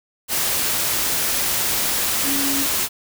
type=tone in noise; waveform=sine; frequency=277.2 Hz; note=C#4; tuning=in tune; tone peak=-24 dBFS; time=2.23-2.67 s; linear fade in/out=50 ms; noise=white; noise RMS=-21 dBFS; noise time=0.28-2.89 s; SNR=-6 dB; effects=none